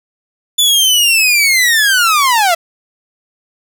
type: linear sweep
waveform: sawtooth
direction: down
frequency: 3500 to 649 Hz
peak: -5 dBFS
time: 0.58-2.55 s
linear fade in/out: 10 ms
effects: 7-bit